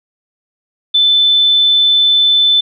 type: tone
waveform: sine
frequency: 3520 Hz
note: A7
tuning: in tune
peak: -7 dBFS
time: 0.94-2.61 s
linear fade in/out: 10 ms
effects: none